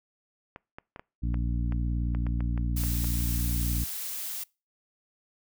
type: clicks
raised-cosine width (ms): 0.5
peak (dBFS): -26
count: 12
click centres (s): 0.561 / 0.785 / 0.961 / 0.995 / 1.343 / 1.723 / 2.149 / 2.267 / 2.406 / 2.577 / 2.837 / 3.044
type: harmonic tone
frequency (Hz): 58.9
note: A#1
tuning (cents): +19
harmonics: 1 / 2 / 3 / 4 / 5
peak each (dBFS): -27 / -33 / -37 / -39 / -41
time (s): 1.22-3.85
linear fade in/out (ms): 20
type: noise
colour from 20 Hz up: blue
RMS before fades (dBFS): -35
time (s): 2.76-4.44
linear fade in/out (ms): 10
effects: noise-tail reverb RT60 0.3 s tail -25 dB re dry